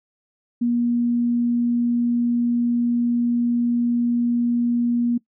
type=tone; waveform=sine; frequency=238.8 Hz; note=A#3; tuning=42 cents sharp; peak=-17 dBFS; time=0.61-5.18 s; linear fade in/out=10 ms; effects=noise-tail reverb RT60 0.1 s tail -20 dB re dry